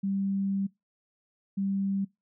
sine tone pair in turn, 196 / 196 Hz, G3 / G3, 0 / 0 cents, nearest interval unison, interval 0 cents, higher neither, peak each -26 dBFS, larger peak neither, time 0.03-0.67 / 1.57-2.05 s, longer first, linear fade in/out 10 ms, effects noise-tail reverb RT60 0.2 s tail -23 dB re dry

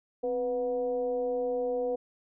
sine tone with frequency modulation, 493.9 Hz, B4, in tune, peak -27 dBFS, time 0.23-1.96 s, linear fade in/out 10 ms, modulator 233 Hz, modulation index 0.52, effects none

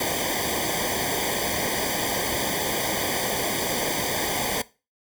pink noise with comb filter, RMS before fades -26 dBFS, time 0-4.62 s, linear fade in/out 5 ms, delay 0.74 ms, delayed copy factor -1, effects noise-tail reverb RT60 0.3 s tail -19 dB re dry

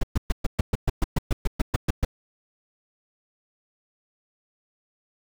brown noise bursts, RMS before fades -20 dBFS, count 15, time 0.01-2.05 s, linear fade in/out 5 ms, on 24 ms, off 120 ms, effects none

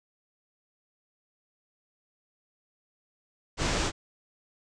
pink low-pass noise, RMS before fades -28 dBFS, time 3.57-3.92 s, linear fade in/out 50 ms, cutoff 7900 Hz, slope 48 dB/octave, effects none

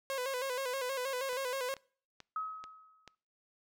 sawtooth tone with vibrato, 520 Hz, C5, 11 cents flat, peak -30 dBFS, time 0.1-1.74 s, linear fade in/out 0 ms, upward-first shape square, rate 6.3 Hz, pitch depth 71 cents each way
click train, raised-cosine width 0.2 ms, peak -31 dBFS, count 5, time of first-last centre 1.33-3.077 s, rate 2.29 Hz
sine tone with exponential decay, 1276 Hz, D#6, 43 cents sharp, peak -32 dBFS, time 2.36-3.15 s, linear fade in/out 2 ms, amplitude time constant 170 ms
effects noise-tail reverb RT60 0.5 s tail -26 dB re dry

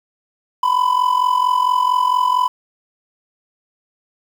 triangle tone with amplitude modulation, 1000 Hz, B5, 21 cents sharp, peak -8 dBFS, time 0.63-2.48 s, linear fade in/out 5 ms, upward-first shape sine, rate 44.4 Hz, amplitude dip 75%, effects 7-bit

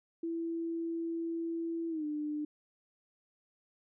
sine tone with pitch glide, 332.3 to 299.5 Hz, E4 to D4, +14 to +34 cents, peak -33 dBFS, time 0.23-2.45 s, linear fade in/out 5 ms, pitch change -180 cents, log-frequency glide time 1.89-2.05 s, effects none

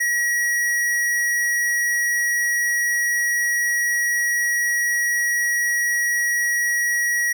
square tone, 1912 Hz, A#6, 43 cents sharp, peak -19 dBFS, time 0-7.33 s, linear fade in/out 10 ms, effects none

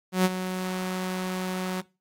sawtooth tone with ADSR envelope, 184.9 Hz, F#3, 1 cent flat, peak -13 dBFS, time 0.12-1.82 s, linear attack 130 ms, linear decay 35 ms, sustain -11 dB, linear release 21 ms, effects noise-tail reverb RT60 0.3 s tail -22 dB re dry + AAC 48 kbps

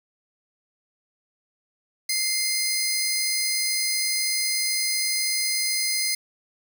15% pulse tone pair together, 2093 / 4968 Hz, C7 / D#8, 0 / -3 cents, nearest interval octave + minor third, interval 1497 cents, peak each -19 dBFS, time 2.09-6.15 s, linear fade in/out 5 ms, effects none

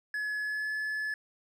triangle tone with pitch glide, 1700 to 1719.8 Hz, G#6 to A6, +40 to -40 cents, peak -29 dBFS, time 0.14-1.14 s, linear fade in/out 2 ms, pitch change +20 cents, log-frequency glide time 0.4-0.72 s, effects none

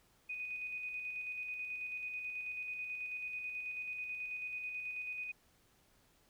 sine tone with tremolo, 2489 Hz, D#7, in tune, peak -38 dBFS, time 0.29-5.32 s, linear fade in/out 10 ms, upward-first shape square, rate 9.2 Hz, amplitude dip 30%, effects pink hiss -70 dBFS RMS until 6.29 s

